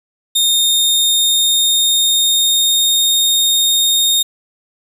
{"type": "tone with pitch glide", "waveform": "sawtooth", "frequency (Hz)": [3670, 3693], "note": ["A#7", "A#7"], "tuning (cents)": [-28, -17], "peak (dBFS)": -8, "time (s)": [0.35, 4.23], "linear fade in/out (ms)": 10, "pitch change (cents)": 11, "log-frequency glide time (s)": [0.6, 3.18], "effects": ["7-bit"]}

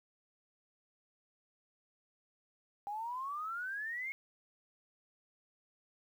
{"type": "exponential sweep", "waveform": "sine", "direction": "up", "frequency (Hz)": [800, 2190], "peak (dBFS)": -37, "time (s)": [2.87, 4.12], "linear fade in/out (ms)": 0, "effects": ["11-bit"]}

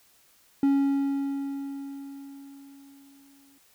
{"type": "tone with exponential decay", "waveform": "triangle", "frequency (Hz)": 277.2, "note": "C#4", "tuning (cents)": 0, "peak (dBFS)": -16, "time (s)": [0.63, 3.58], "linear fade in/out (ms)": 2, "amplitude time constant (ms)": 640, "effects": ["white hiss -61 dBFS RMS until 3.74 s"]}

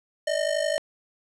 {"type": "ring-modulated tone", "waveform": "square", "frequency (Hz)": 611, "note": "D#5", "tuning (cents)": -32, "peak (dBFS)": -21, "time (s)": [0.27, 0.78], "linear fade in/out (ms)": 0, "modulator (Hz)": 25.9, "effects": ["resampled to 22050 Hz", "9-bit"]}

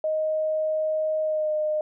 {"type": "tone with pitch glide", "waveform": "sine", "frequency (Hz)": [624, 612.2], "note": ["D#5", "D#5"], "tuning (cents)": [5, -28], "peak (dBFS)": -22, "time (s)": [0.04, 1.81], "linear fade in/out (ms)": 2, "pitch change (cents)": -33, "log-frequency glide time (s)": [1.22, 1.53], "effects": []}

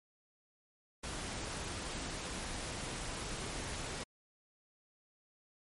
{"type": "noise", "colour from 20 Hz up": "pink", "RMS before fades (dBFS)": -41, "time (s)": [1.03, 4.04], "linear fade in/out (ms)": 10, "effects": ["MP3 48 kbps"]}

